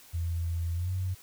sine tone with pitch glide, 84.2 to 92.89 Hz, E2 to F#2, +37 to +7 cents, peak -28 dBFS, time 0.13-1.15 s, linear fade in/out 20 ms, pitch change +170 cents, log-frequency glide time 0.74-0.91 s, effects white hiss -54 dBFS RMS until 1.22 s

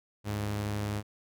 sawtooth tone pair together, 73.42 / 103.83 Hz, D2 / G#2, 0 / 0 cents, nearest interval tritone, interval 600 cents, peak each -39 / -27 dBFS, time 0.24-1.03 s, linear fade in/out 50 ms, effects none

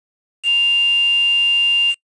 sine tone with quantisation, 2794 Hz, F7, in tune, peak -12 dBFS, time 0.43-1.95 s, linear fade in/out 50 ms, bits 5, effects noise-tail reverb RT60 0.1 s tail -26 dB re dry + resampled to 24000 Hz

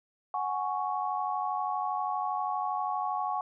sine chord, F# suspended second, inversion none, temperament just, 740 / 832.5 / 1110 Hz, F#5 / G#5 / C#6, 0 / +4 / +2 cents, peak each -33 dBFS, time 0.34-3.41 s, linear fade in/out 2 ms, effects none

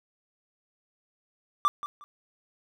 triangle tone with echo, 1174.7 Hz, D6, in tune, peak -17 dBFS, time 1.65-1.68 s, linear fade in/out 0 ms, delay 180 ms, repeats 2, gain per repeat -13 dB, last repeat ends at 2.04 s, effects none

